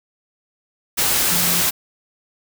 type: tone in noise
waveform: sine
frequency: 174.4 Hz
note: F3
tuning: 2 cents flat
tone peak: -27 dBFS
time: 1.3-1.62 s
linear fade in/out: 20 ms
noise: white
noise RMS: -18 dBFS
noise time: 0.97-1.71 s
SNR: -12 dB
effects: none